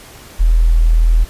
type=tone; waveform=sine; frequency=40.78 Hz; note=E1; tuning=18 cents flat; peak=-7 dBFS; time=0.39-1.25 s; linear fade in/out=20 ms; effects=pink hiss -38 dBFS RMS until 1.29 s + resampled to 32000 Hz